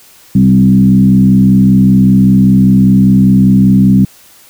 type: tone with frequency modulation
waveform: sine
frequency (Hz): 192.8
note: G3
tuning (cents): -28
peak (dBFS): -3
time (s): 0.35-4.05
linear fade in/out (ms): 5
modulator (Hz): 65.1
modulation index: 0.93
effects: white hiss -41 dBFS RMS until 4.49 s